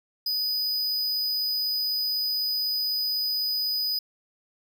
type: tone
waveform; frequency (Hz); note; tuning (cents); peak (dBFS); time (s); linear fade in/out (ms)
square; 4978; D#8; 0; -25; 0.26-3.99; 5
effects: none